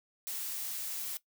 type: noise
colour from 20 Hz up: blue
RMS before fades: -38 dBFS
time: 0.27-1.17 s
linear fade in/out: 0 ms
effects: noise-tail reverb RT60 0.1 s tail -17 dB re dry